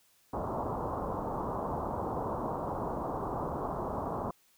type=low-pass noise; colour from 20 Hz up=white; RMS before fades=-35 dBFS; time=0.33-4.31 s; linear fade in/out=5 ms; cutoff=1100 Hz; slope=48 dB/octave; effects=white hiss -67 dBFS RMS until 4.57 s